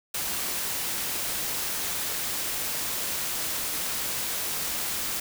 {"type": "noise", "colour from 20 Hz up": "white", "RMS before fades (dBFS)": -30, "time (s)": [0.14, 5.2], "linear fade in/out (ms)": 5, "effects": []}